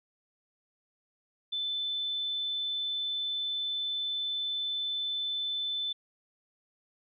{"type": "tone", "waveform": "sine", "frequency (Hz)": 3520, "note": "A7", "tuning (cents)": 0, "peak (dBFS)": -30, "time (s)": [1.52, 5.93], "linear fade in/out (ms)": 10, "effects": []}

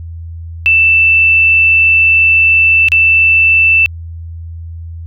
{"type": "tone with dropouts", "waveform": "sine", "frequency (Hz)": 2657, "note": "E7", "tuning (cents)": 13, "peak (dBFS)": -5, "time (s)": [0.66, 3.86], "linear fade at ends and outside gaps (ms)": 0, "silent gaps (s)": [2.885, 2.919], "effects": ["added 83 Hz sine -23 dBFS peak until 5.06 s"]}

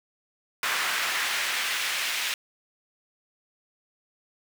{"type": "noise with high-pass filter sweep", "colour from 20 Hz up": "brown", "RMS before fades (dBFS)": -28, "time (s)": [0.63, 2.34], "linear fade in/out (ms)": 2, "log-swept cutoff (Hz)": [1600, 2500], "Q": 1.3, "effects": []}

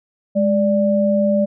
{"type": "tone pair together", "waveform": "sine", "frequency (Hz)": [207, 587.3], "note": ["G#3", "D5"], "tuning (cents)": [-5, 0], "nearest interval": "octave + tritone", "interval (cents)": 1805, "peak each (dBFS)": -16, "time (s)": [0.35, 1.46], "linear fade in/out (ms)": 20, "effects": []}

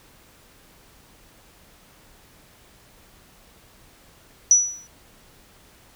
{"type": "tone with exponential decay", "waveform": "sine", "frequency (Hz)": 5900, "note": "F#8", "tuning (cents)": -6, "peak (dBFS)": -8, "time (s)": [4.51, 4.87], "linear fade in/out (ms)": 1, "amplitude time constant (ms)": 77, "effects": ["pink hiss -53 dBFS RMS until 5.95 s"]}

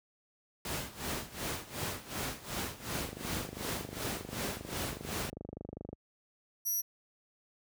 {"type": "noise with tremolo", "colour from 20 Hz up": "pink", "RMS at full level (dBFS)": -35, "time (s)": [0.65, 5.3], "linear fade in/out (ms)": 2, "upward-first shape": "sine", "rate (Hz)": 2.7, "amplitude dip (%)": 85}
{"type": "click train", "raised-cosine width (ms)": 2, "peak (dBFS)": -28, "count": 74, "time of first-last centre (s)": [3.01, 5.93], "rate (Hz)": 25}
{"type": "tone", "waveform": "5% pulse", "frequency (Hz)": 5800, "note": "F#8", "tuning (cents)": -35, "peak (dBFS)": -25, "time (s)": [6.65, 6.82], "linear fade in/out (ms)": 20}
{"effects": ["high-pass 60 Hz 12 dB/octave"]}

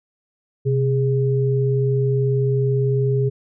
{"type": "tone pair together", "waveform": "sine", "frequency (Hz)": [129.55, 411.3], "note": ["C3", "G#4"], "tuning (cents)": [-17, -17], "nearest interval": "octave + minor sixth", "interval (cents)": 2000, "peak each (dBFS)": [-17, -21], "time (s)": [0.65, 3.3], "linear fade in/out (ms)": 20, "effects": []}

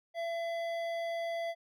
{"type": "tone with hard clipping", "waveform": "sine", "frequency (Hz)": 673, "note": "E5", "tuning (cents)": 36, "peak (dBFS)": -35, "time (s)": [0.14, 1.55], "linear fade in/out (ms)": 50, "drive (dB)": 11, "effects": []}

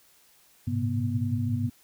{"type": "tone cluster", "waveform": "sine", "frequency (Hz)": [102.6, 113, 118.9, 131.2, 242], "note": ["G#2", "A2", "A#2", "C3", "B3"], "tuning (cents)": [-21, 47, 35, 5, -35], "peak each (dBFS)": [-28, -34, -36, -33, -30], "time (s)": [0.67, 1.7], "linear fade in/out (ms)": 10, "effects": ["white hiss -60 dBFS RMS until 1.83 s"]}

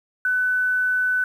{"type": "tone", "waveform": "sine", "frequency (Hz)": 1500, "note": "F#6", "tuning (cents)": 23, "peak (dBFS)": -18, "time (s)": [0.25, 1.24], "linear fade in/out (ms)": 2, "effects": ["8-bit"]}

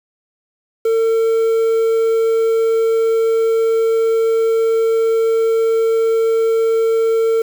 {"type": "tone with quantisation", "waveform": "triangle", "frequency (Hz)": 451.5, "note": "A4", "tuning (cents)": 45, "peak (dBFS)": -10, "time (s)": [0.85, 7.42], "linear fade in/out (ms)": 5, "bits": 6, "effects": []}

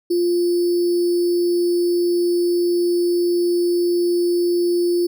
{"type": "tone with sample-and-hold", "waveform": "sine", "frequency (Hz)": 349.2, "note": "F4", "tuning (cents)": 0, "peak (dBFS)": -15, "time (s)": [0.1, 5.07], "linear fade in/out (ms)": 10, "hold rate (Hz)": 4900, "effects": []}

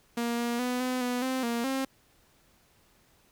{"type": "tone with pitch steps", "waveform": "sawtooth", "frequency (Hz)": [235.7, 237.3, 248.5, 253.6, 246.9, 260.1, 234.8, 266.8], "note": ["A#3", "A#3", "B3", "B3", "B3", "C4", "A#3", "C4"], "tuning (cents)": [19, 31, 11, 46, 0, -10, 13, 34], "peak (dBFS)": -24, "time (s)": [0.17, 1.85], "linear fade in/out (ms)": 5, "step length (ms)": 210, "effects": ["pink hiss -64 dBFS RMS until 3.31 s"]}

